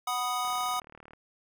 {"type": "chord", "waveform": "square", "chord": "B major", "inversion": "second", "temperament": "equal", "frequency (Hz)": [740, 987.8, 1244.5], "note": ["F#5", "B5", "D#6"], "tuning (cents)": [0, 0, 0], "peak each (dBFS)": [-34, -36, -32], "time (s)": [0.07, 0.8], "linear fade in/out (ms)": 5}
{"type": "click train", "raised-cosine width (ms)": 0.5, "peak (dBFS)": -34, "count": 27, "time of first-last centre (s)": [0.45, 1.134], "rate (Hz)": 38}
{"effects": []}